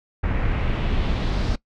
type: noise with low-pass filter sweep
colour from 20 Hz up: brown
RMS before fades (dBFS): -22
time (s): 0.23-1.56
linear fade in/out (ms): 10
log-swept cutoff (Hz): 2000 to 4900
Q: 1.9
effects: noise-tail reverb RT60 0.1 s tail -21 dB re dry